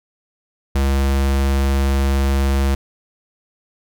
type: tone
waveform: square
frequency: 68.3 Hz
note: C#2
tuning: 25 cents flat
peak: -15 dBFS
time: 0.75-2.75 s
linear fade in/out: 5 ms
effects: none